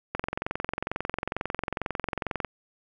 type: click train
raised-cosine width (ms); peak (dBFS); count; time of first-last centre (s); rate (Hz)
0.5; -13; 52; 0.15-2.447; 22.2
effects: none